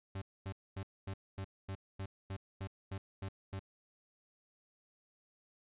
40% pulse tone bursts, 96.5 Hz, G2, 27 cents flat, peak -38 dBFS, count 12, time 0.15-3.594 s, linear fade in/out 5 ms, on 67 ms, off 240 ms, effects resampled to 8000 Hz

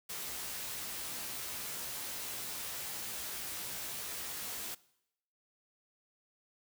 white noise with comb filter, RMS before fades -41 dBFS, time 0.09-4.75 s, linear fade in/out 10 ms, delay 16 ms, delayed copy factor +0.65, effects noise-tail reverb RT60 0.8 s tail -21 dB re dry

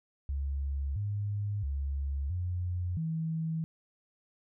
sine tone with pitch steps, 69.5 / 102.6 / 69.7 / 89.3 / 161.4 Hz, C#2 / G#2 / C#2 / F2 / E3, +5 / -21 / +10 / +39 / -36 cents, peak -30 dBFS, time 0.29-3.64 s, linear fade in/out 0 ms, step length 670 ms, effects none

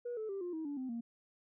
sine tone with pitch steps, 483.1 / 435.4 / 392.4 / 353.6 / 318.7 / 287.3 / 258.9 / 233.3 Hz, B4 / A4 / G4 / F4 / D#4 / D4 / C4 / A#3, -38 / -18 / +2 / +22 / +42 / -38 / -18 / +2 cents, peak -36 dBFS, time 0.05-1.01 s, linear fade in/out 10 ms, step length 120 ms, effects tanh soft clip ceiling -34 dBFS

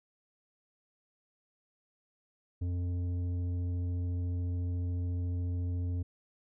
triangle tone with tanh clipping, 88.6 Hz, F2, 25 cents sharp, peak -32 dBFS, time 2.61-6.03 s, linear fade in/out 10 ms, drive 13 dB, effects none

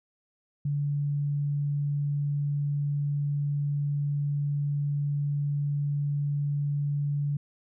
sine tone, 144.2 Hz, D3, 31 cents flat, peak -25 dBFS, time 0.65-7.37 s, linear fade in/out 5 ms, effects none

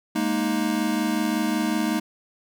square chord, Ab suspended second, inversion none, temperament equal, 207.7 / 233.1 / 311.1 Hz, Ab3 / Bb3 / Eb4, 0 / 0 / 0 cents, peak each -28 / -27 / -26 dBFS, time 0.15-2 s, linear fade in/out 10 ms, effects none

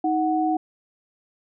sine tone pair together, 315 / 740.6 Hz, D#4 / F#5, +21 / +1 cents, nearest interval octave + minor third, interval 1480 cents, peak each -22 dBFS, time 0.04-0.57 s, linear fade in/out 5 ms, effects none

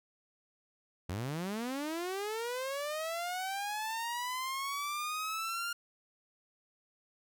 sawtooth linear sweep, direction up, 82.7 to 1411 Hz, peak -31 dBFS, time 1.09-5.73 s, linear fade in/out 5 ms, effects none

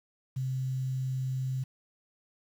sine tone with quantisation, 130.81 Hz, C3, in tune, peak -29 dBFS, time 0.36-1.64 s, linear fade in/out 10 ms, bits 9, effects none

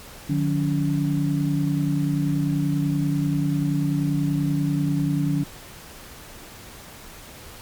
sine tone cluster, 150.2 / 180.5 / 283.2 Hz, D3 / F#3 / C#4, +39 / -43 / +37 cents, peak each -22 / -27 / -24 dBFS, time 0.29-5.44 s, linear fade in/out 10 ms, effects pink hiss -42 dBFS RMS until 7.61 s + MP3 96 kbps

